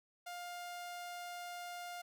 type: tone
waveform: sawtooth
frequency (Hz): 705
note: F5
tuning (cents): +16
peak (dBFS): -40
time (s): 0.26-2.02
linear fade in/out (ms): 10
effects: none

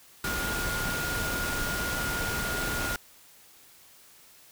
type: tone in noise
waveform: sine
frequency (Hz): 1424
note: F6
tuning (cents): +33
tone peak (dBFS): -32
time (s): 0.24-2.96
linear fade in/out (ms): 2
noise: pink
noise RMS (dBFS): -32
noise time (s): 0.24-2.96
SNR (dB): -3
effects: white hiss -55 dBFS RMS until 4.51 s

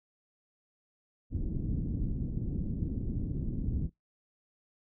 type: low-pass noise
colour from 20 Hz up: pink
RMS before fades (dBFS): -33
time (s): 1.3-3.9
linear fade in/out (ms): 50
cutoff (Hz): 280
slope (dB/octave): 24
effects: noise-tail reverb RT60 0.2 s tail -26 dB re dry

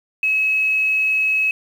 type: tone with quantisation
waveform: sine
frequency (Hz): 2569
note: E7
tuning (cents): -45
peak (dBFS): -15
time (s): 0.23-1.51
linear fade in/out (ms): 2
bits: 7
effects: none

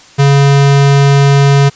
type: tone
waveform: square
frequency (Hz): 140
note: C#3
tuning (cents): +18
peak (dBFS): -5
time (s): 0.18-1.7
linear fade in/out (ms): 20
effects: white hiss -39 dBFS RMS until 1.75 s + resampled to 16000 Hz

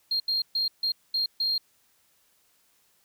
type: tone bursts at uneven times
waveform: sine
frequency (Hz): 4216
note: C8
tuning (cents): +12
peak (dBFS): -22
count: 6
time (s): 0.11-0.2 / 0.28-0.42 / 0.55-0.68 / 0.83-0.92 / 1.14-1.26 / 1.4-1.58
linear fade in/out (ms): 5
effects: tanh soft clip ceiling -20 dBFS + white hiss -66 dBFS RMS until 3.04 s

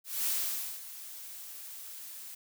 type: noise with ADSR envelope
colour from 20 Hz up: blue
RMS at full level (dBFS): -30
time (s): 0.04-2.35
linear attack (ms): 220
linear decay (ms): 540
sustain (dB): -15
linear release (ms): 8
effects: none

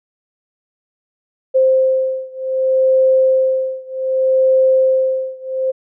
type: beating tone pair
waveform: sine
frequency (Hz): 523.3 / 523.95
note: C5 / C5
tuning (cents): 0 / +2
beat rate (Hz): 0.65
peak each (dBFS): -14 / -15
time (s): 1.54-5.72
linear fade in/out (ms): 20
effects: none

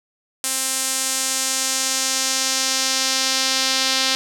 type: tone with band-pass filter sweep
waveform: sawtooth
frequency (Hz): 263.6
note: C4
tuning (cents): +13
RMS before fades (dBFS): -21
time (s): 0.44-4.15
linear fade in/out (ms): 0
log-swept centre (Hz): 8800 to 4500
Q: 1.6
effects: none

